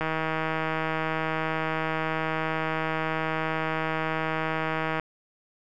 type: click train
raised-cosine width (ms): 0.5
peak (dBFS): -13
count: 794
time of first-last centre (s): 0.01-4.997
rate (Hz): 159
effects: none